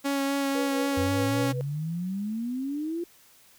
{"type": "tone with vibrato", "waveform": "sawtooth", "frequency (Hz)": 277.2, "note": "C#4", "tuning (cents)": 0, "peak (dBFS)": -21, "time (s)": [0.04, 1.53], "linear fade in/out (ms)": 20, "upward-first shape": "sine", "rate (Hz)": 3.9, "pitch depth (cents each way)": 14}
{"type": "tone with tremolo", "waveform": "sine", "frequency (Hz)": 491.2, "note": "B4", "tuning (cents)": -9, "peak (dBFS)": -28, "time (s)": [0.55, 1.61], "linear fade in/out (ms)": 0, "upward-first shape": "triangle", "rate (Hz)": 4.9, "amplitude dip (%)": 90}
{"type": "exponential sweep", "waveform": "sine", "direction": "up", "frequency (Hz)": [89.1, 350.4], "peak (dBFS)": -28, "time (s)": [0.97, 3.04], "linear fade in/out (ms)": 5}
{"effects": ["white hiss -57 dBFS RMS until 3.58 s"]}